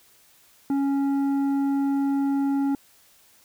sine tone with tanh clipping, 277.2 Hz, C#4, in tune, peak -22 dBFS, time 0.7-2.75 s, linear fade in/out 2 ms, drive 8 dB, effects white hiss -57 dBFS RMS until 3.44 s

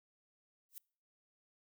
violet noise with exponential growth, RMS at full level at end -44 dBFS, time 0.69-0.78 s, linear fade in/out 0 ms, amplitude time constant 18 ms, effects noise-tail reverb RT60 0.5 s tail -26 dB re dry

